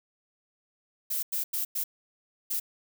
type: noise bursts at uneven times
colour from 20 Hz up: violet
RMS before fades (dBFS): -30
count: 5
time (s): 1.1-1.23 / 1.32-1.44 / 1.53-1.65 / 1.75-1.84 / 2.5-2.6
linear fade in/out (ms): 10
effects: none